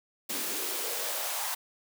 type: noise with high-pass filter sweep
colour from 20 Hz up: white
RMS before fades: -33 dBFS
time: 0.29-1.55 s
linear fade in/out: 10 ms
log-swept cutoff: 240 to 890 Hz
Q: 3.2
effects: none